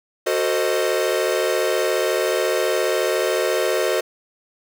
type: chord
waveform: 45% pulse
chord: F# diminished seventh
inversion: none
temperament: equal with one note detuned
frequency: 370 / 449 / 523.3 / 622.3 Hz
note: F#4 / A4 / C5 / Eb5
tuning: 0 / +35 / 0 / 0 cents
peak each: -24 dBFS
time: 0.26-4.01 s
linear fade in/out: 10 ms
effects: none